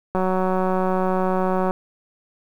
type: click train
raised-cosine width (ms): 1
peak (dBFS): -9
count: 291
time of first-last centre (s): 0.15-1.709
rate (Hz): 186
effects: 8-bit